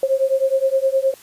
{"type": "beating tone pair", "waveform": "sine", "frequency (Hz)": [530, 539.6], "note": ["C5", "C#5"], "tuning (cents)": [22, -47], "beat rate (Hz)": 9.6, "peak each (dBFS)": -18, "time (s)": [0.03, 1.14], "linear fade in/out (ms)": 2, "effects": ["white hiss -46 dBFS RMS until 1.22 s", "resampled to 32000 Hz"]}